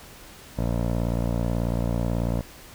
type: tone with low-pass filter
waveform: 15% pulse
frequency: 58.27 Hz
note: A#1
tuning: in tune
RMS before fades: -25 dBFS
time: 0.57-2.42 s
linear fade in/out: 20 ms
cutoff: 690 Hz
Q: 1.2
effects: pink hiss -46 dBFS RMS until 2.74 s